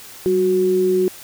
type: tone pair together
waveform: sine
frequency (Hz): 190.8 / 368.2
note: G3 / F#4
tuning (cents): -47 / -8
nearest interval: major seventh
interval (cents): 1139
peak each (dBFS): -24 / -14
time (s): 0.26-1.08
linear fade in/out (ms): 0
effects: white hiss -39 dBFS RMS until 1.23 s